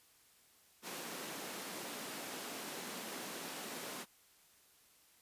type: high-pass noise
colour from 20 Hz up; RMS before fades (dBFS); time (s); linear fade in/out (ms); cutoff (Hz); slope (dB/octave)
pink; -45; 0.82-4.06; 50; 200; 24
effects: white hiss -67 dBFS RMS until 5.21 s + resampled to 32000 Hz